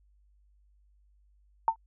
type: tone with exponential decay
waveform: sine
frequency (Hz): 901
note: A5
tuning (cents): +41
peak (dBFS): -16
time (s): 1.68-1.76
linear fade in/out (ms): 1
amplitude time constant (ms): 17
effects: added 50 Hz sine -61 dBFS peak until 1.86 s